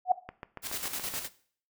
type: tone with exponential growth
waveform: sine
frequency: 734 Hz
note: F#5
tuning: 14 cents flat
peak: -15 dBFS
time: 0.05-0.12 s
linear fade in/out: 5 ms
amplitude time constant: 15 ms
type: click train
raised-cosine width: 0.5 ms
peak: -24 dBFS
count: 7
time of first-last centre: 0.29-1.139 s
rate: 7.07 Hz
type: noise with tremolo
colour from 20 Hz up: white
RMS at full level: -34 dBFS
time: 0.62-1.29 s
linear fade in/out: 50 ms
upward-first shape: square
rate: 9.6 Hz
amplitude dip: 55%
effects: noise-tail reverb RT60 0.5 s tail -17 dB re dry